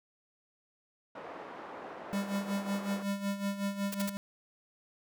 pink band-pass noise, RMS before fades -45 dBFS, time 1.15-3.03 s, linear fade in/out 5 ms, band 410 to 1200 Hz, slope 12 dB/octave
square tone with tremolo, 199.3 Hz, G3, 29 cents sharp, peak -30 dBFS, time 2.13-4.17 s, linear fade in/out 0 ms, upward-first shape sine, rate 5.4 Hz, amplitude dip 70%
white noise bursts, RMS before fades -38 dBFS, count 3, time 3.92-4.097 s, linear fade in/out 5 ms, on 25 ms, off 51 ms
effects none

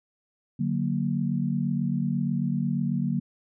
sine chord, D augmented, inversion none, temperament equal, 146.83 / 185 / 233.1 Hz, D3 / F#3 / A#3, 0 / 0 / 0 cents, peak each -28 dBFS, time 0.59-3.2 s, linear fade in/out 10 ms, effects none

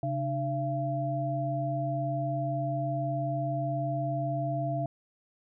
sine tone cluster, 136.8 / 300.3 / 678 Hz, C#3 / D4 / E5, -23 / +39 / +49 cents, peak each -31 / -37 / -31 dBFS, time 0.03-4.86 s, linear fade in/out 2 ms, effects none

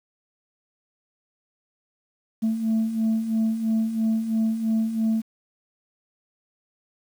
sine beating tone pair, 220 / 223 Hz, A3 / A3, 0 / +23 cents, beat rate 3 Hz, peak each -26 / -20 dBFS, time 2.42-5.22 s, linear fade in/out 20 ms, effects tanh soft clip ceiling -17 dBFS + 8-bit

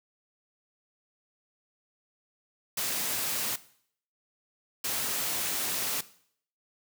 white noise bursts at uneven times, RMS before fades -31 dBFS, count 2, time 2.77-3.56 / 4.84-6.01 s, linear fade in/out 5 ms, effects noise-tail reverb RT60 0.6 s tail -17 dB re dry + high-pass 100 Hz 12 dB/octave

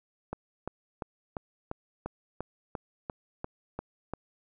click train, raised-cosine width 1 ms, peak -20 dBFS, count 12, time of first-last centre 0.33-4.136 s, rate 2.89 Hz, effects none

